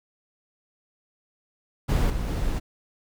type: noise with level steps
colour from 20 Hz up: brown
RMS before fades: -21 / -28 / -26 dBFS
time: 1.88-2.6 s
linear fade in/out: 20 ms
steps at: 2.1 / 2.28 s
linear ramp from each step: 2 ms
effects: none